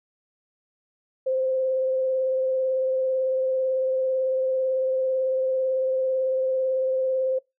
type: tone with vibrato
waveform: sine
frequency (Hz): 522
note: C5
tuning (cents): -4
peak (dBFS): -21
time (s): 1.26-7.39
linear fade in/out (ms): 10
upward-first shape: triangle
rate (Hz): 18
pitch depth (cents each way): 21
effects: noise-tail reverb RT60 0.2 s tail -23 dB re dry